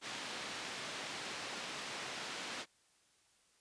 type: band-pass noise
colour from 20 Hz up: white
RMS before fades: -44 dBFS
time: 0.01-2.66 s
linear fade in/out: 50 ms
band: 150 to 3900 Hz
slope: 12 dB/octave
effects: white hiss -71 dBFS RMS until 3.6 s + resampled to 22050 Hz